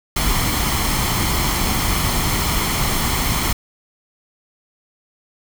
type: noise with comb filter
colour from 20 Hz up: pink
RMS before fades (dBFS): -19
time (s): 0.16-3.53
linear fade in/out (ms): 5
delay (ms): 0.94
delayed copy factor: +0.5
effects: none